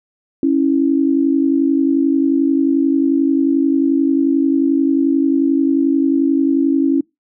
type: tone pair together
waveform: sine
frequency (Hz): 275.3 / 326.6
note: C#4 / E4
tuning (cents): -12 / -16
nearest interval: minor third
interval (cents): 296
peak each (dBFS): -13 / -16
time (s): 0.43-7.01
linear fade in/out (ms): 2
effects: noise-tail reverb RT60 0.2 s tail -25 dB re dry